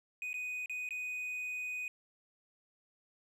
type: tone with dropouts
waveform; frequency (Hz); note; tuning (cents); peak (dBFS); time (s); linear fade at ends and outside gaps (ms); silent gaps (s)
triangle; 2491; D#7; +1; -35; 0.22-1.88; 1; 0.331-0.341 / 0.659-0.696 / 0.89-0.907
effects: none